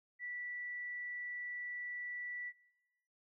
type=tone; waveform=sine; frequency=1960 Hz; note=B6; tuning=14 cents flat; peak=-40 dBFS; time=0.19-2.53 s; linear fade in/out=50 ms; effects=noise-tail reverb RT60 1.0 s tail -19 dB re dry